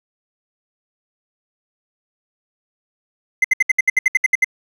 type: tone bursts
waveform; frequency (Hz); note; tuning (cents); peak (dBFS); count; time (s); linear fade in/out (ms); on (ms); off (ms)
triangle; 2061; C7; -27; -8; 12; 3.42-4.445; 5; 24; 67
effects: none